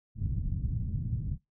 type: low-pass noise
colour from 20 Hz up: white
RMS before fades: -32 dBFS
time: 0.15-1.38 s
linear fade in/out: 50 ms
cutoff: 140 Hz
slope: 24 dB/octave
effects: noise-tail reverb RT60 0.2 s tail -23 dB re dry